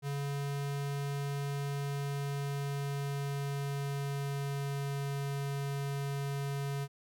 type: tone with pitch glide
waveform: square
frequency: 141.2 to 140.06 Hz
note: C#3 to C#3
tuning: +32 to +18 cents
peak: -34 dBFS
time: 0.02-6.88 s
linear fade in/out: 50 ms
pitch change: -14 cents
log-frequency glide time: 1.71-5.02 s
effects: none